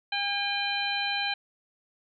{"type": "harmonic tone with a mistuned harmonic", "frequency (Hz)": 806, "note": "G5", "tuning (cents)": 48, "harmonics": [1, 2, 3, 4, 5], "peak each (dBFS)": [-33, -33, -33, -33, -33], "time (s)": [0.12, 1.34], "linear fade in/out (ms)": 5, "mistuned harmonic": 4, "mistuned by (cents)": -69, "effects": []}